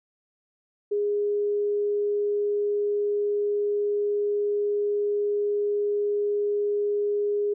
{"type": "tone", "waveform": "sine", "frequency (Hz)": 411.8, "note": "G#4", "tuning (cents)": -15, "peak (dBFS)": -22, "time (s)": [0.91, 7.54], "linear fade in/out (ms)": 10, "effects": []}